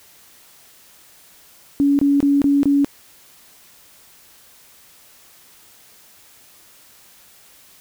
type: tone bursts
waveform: sine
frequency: 282.4 Hz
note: C#4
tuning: 32 cents sharp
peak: -12 dBFS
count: 5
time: 1.8-2.846 s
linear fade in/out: 0 ms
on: 190 ms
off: 24 ms
effects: white hiss -49 dBFS RMS until 7.8 s